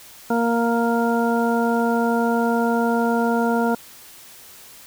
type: harmonic tone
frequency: 233.1 Hz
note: A#3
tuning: in tune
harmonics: 1 / 2 / 3 / 4 / 6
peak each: -20 / -23 / -25 / -26 / -28 dBFS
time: 0.3-3.75 s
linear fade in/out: 5 ms
effects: white hiss -44 dBFS RMS until 4.86 s